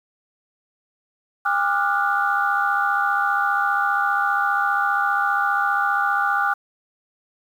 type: tone cluster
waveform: sine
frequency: 805 / 1185 / 1393 / 1468 Hz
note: G5 / D6 / F6 / F#6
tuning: +46 / +15 / -5 / -14 cents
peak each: -23 dBFS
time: 1.45-6.54 s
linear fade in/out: 10 ms
effects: tanh soft clip ceiling -7 dBFS + 8-bit